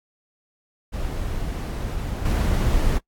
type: noise with level steps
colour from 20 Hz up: brown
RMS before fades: -27 / -20 dBFS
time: 0.92-2.99 s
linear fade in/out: 20 ms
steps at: 2.25 s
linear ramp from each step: 5 ms
effects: noise-tail reverb RT60 0.1 s tail -23 dB re dry + AAC 64 kbps